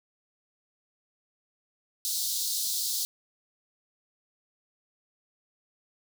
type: high-pass noise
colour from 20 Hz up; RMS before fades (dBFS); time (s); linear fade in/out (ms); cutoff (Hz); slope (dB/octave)
pink; -30; 2.05-3.05; 0; 3800; 48
effects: none